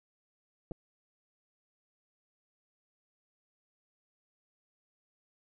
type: clicks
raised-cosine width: 2 ms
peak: -27 dBFS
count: 2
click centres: 0.712 / 0.718 s
effects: none